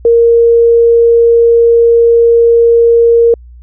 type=tone; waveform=sine; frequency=466.2 Hz; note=A#4; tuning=in tune; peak=-3 dBFS; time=0.05-3.34 s; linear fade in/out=2 ms; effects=added 60 Hz sine -31 dBFS peak until 3.62 s